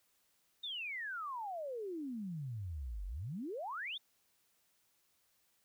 sine exponential two-way sweep, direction down then up, 3729 to 44.71 to 3729 Hz, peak -39 dBFS, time 0.63-3.98 s, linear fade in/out 10 ms, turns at 3.06 s, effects white hiss -75 dBFS RMS until 5.64 s

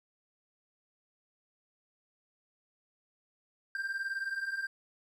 triangle beating tone pair, 1568 / 1587 Hz, G6 / G6, 0 / +21 cents, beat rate 19 Hz, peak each -37 / -33 dBFS, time 3.75-4.67 s, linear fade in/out 2 ms, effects none

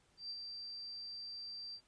sine tone with ADSR envelope, 4692 Hz, D8, 2 cents flat, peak -40 dBFS, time 0.17-1.81 s, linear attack 130 ms, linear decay 47 ms, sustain -4 dB, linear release 70 ms, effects pink hiss -72 dBFS RMS until 1.87 s + resampled to 22050 Hz

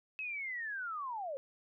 sine linear sweep, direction down, 2595 to 518 Hz, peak -37 dBFS, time 0.19-1.37 s, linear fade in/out 0 ms, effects none

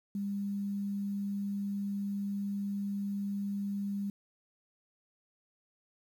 sine tone with quantisation, 200.5 Hz, G3, 39 cents sharp, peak -32 dBFS, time 0.15-4.1 s, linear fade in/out 2 ms, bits 10, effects none

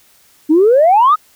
sine exponential sweep, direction up, 293.7 to 1300 Hz, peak -5 dBFS, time 0.49-1.16 s, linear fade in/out 20 ms, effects tanh soft clip ceiling -2 dBFS + white hiss -50 dBFS RMS until 1.35 s

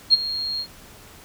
sine tone with ADSR envelope, 4249 Hz, C8, 26 cents sharp, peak -8 dBFS, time 0.1-0.67 s, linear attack 35 ms, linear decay 23 ms, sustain -16 dB, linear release 70 ms, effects pink hiss -46 dBFS RMS until 1.24 s

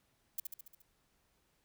violet noise with echo, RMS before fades -36 dBFS, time 0.38-0.4 s, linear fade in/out 5 ms, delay 70 ms, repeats 6, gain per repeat -4 dB, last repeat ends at 0.82 s, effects pink hiss -75 dBFS RMS until 1.64 s

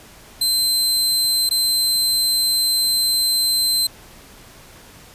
sawtooth tone with dropouts, 4100 Hz, C8, 36 cents flat, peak -13 dBFS, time 0.41-3.87 s, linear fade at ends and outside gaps 5 ms, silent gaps 1.492-1.509 s, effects pink hiss -44 dBFS RMS until 5.14 s + resampled to 32000 Hz

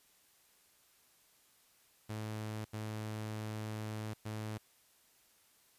sawtooth tone bursts at uneven times, 108.1 Hz, A2, 30 cents flat, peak -35 dBFS, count 3, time 2.09-2.65 / 2.73-4.14 / 4.25-4.58 s, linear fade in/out 10 ms, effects white hiss -68 dBFS RMS until 5.78 s + resampled to 32000 Hz

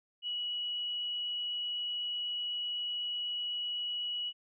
sine tone, 2927 Hz, F#7, 19 cents flat, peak -33 dBFS, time 0.22-4.33 s, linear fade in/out 50 ms, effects none

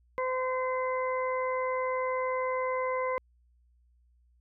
harmonic tone, 513 Hz, C5, 34 cents flat, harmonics 1 / 2 / 3 / 4, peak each -30 / -32 / -47 / -38 dBFS, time 0.18-3.18 s, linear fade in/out 0 ms, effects added 60 Hz sine -62 dBFS peak until 4.4 s

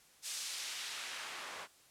white noise with band-pass filter sweep, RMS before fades -43 dBFS, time 0.22-1.68 s, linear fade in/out 50 ms, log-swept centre 6500 to 940 Hz, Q 0.77, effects white hiss -64 dBFS RMS until 1.9 s + low-pass 11000 Hz 12 dB/octave

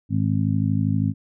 harmonic tone, 52.6 Hz, G#1, 23 cents sharp, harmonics 2 / 3 / 4 / 5, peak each -22 / -24 / -25 / -26 dBFS, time 0.09-1.14 s, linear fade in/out 50 ms, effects none

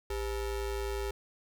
square ring-modulated tone, 227.5 Hz, A#3, 42 cents flat, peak -30 dBFS, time 0.1-1.11 s, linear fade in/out 5 ms, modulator 172 Hz, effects none

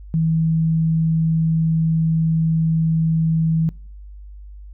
sine tone, 161.7 Hz, E3, 33 cents flat, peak -15 dBFS, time 0.14-3.69 s, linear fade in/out 0 ms, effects noise-tail reverb RT60 0.5 s tail -24 dB re dry + added 50 Hz sine -35 dBFS peak until 4.73 s

